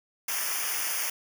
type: noise with comb filter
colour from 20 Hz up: white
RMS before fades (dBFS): -30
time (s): 0.28-1.1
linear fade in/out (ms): 5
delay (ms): 0.25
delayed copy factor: -1
effects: none